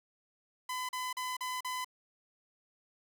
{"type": "tone bursts", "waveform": "sawtooth", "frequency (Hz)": 1010, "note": "B5", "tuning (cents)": 39, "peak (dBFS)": -31, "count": 5, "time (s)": [0.69, 1.846], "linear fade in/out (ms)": 5, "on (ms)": 200, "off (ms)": 39, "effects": []}